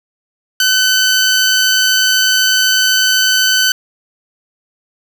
15% pulse tone, 1516 Hz, F#6, 42 cents sharp, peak -3 dBFS, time 0.6-3.72 s, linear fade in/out 2 ms, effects none

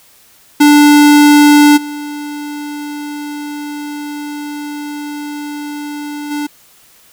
square tone with level steps, 293.7 Hz, D4, in tune, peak -4 / -22 / -17 dBFS, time 0.6-6.47 s, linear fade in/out 10 ms, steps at 1.76 / 6.3 s, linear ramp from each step 20 ms, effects white hiss -46 dBFS RMS until 7.12 s

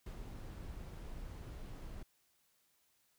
brown noise with ADSR envelope, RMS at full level -44 dBFS, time 0.06-2.03 s, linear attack 5 ms, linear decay 92 ms, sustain -3 dB, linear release 6 ms, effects white hiss -75 dBFS RMS until 3.18 s

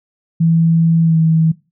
sine tone with pitch glide, 164.81 to 161.23 Hz, E3 to E3, 0 to -38 cents, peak -9 dBFS, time 0.4-1.52 s, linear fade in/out 10 ms, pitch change -38 cents, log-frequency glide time 1.03-1.17 s, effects noise-tail reverb RT60 0.3 s tail -21 dB re dry

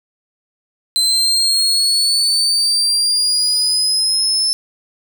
35% pulse linear sweep, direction up, 4058 to 5274 Hz, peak -11 dBFS, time 0.96-4.53 s, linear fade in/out 0 ms, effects none

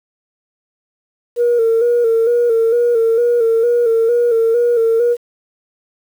sine tone with vibrato, 466.2 Hz, A#4, in tune, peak -9 dBFS, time 1.36-5.17 s, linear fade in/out 50 ms, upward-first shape square, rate 2.2 Hz, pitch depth 45 cents each way, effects tanh soft clip ceiling -7 dBFS + 7-bit

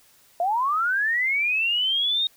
sine linear sweep, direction up, 664 to 3738 Hz, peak -20 dBFS, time 0.4-2.27 s, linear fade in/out 2 ms, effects white hiss -57 dBFS RMS until 2.36 s

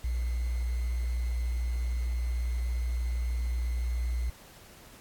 sine tone with sample-and-hold, 60 Hz, B1, 49 cents flat, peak -27 dBFS, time 0.04-4.3 s, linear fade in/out 5 ms, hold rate 2100 Hz, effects pink hiss -53 dBFS RMS until 5 s + AAC 64 kbps

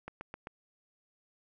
click train, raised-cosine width 0.5 ms, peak -26 dBFS, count 4, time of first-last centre 0.08-0.471 s, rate 7.67 Hz, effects none

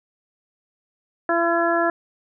harmonic tone, 338.3 Hz, E4, 45 cents sharp, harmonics 1 / 2 / 3 / 4 / 5, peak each -23 / -21 / -27 / -25 / -25 dBFS, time 1.29-1.9 s, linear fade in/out 2 ms, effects none

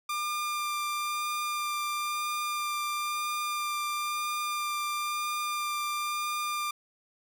sawtooth tone with vibrato, 1196 Hz, D6, 31 cents sharp, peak -26 dBFS, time 0.09-6.71 s, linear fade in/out 5 ms, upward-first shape sine, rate 1 Hz, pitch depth 10 cents each way, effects none

